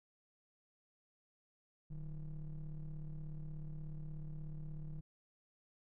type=ring-modulated tone; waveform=triangle; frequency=85.1 Hz; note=F2; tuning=44 cents flat; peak=-37 dBFS; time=1.9-5.01 s; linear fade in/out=10 ms; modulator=66.8 Hz; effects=none